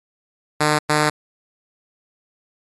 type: tone bursts at uneven times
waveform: 5% pulse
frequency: 151.1 Hz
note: D3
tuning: 50 cents sharp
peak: -4 dBFS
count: 2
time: 0.6-0.79 / 0.89-1.1 s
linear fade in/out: 10 ms
effects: AAC 32 kbps